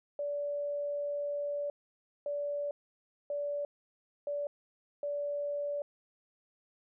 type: tone bursts at uneven times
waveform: sine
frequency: 578 Hz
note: D5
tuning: 28 cents flat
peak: -32 dBFS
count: 5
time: 0.19-1.7 / 2.26-2.71 / 3.3-3.65 / 4.27-4.47 / 5.03-5.82 s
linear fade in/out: 2 ms
effects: none